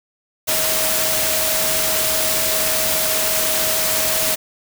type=tone in noise; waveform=sine; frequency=635 Hz; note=D#5; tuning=35 cents sharp; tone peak=-26 dBFS; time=0.47-4.36 s; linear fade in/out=20 ms; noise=white; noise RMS=-19 dBFS; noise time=0.47-4.36 s; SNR=-10 dB; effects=none